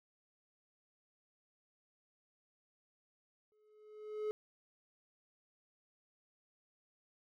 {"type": "tone with exponential growth", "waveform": "triangle", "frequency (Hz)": 426.1, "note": "G#4", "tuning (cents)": 44, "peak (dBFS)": -31, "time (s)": [3.52, 4.31], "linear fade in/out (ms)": 0, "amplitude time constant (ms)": 170, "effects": []}